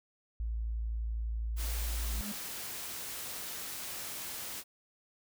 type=tone; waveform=sine; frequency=56 Hz; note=A1; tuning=31 cents sharp; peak=-32 dBFS; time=0.4-2.21 s; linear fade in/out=0 ms
type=noise; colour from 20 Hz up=white; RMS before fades=-41 dBFS; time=1.56-4.64 s; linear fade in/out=50 ms
type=tone with exponential growth; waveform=triangle; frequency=207 Hz; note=G#3; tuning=5 cents flat; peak=-34 dBFS; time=1.87-2.32 s; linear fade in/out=5 ms; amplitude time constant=97 ms
effects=none